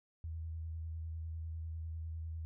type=tone with vibrato; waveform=sine; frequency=80.9 Hz; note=E2; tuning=32 cents flat; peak=-39 dBFS; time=0.24-2.45 s; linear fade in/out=0 ms; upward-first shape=square; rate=10 Hz; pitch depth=18 cents each way; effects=none